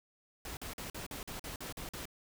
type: noise bursts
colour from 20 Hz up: pink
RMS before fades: -43 dBFS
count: 10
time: 0.45-2.055 s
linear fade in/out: 2 ms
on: 120 ms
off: 45 ms
effects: none